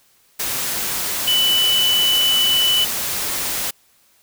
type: tone in noise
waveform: sine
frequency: 2983 Hz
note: F#7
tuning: 13 cents sharp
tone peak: -14 dBFS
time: 1.27-2.85 s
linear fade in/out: 10 ms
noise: white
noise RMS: -23 dBFS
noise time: 0.39-3.71 s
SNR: +6 dB
effects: white hiss -57 dBFS RMS until 4.22 s